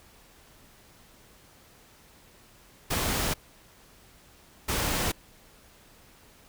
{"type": "noise bursts at uneven times", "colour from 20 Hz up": "pink", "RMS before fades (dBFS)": -28, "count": 2, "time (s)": [[2.9, 3.34], [4.68, 5.12]], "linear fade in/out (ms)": 10, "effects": ["pink hiss -56 dBFS RMS until 6.48 s"]}